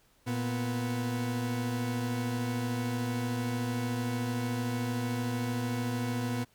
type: tone pair together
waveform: 40% pulse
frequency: 116.79 / 246.9 Hz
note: A#2 / B3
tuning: +4 / 0 cents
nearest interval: octave + minor second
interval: 1296 cents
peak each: -32 / -32 dBFS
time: 0.26-6.45 s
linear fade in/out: 20 ms
effects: pink hiss -66 dBFS RMS until 6.54 s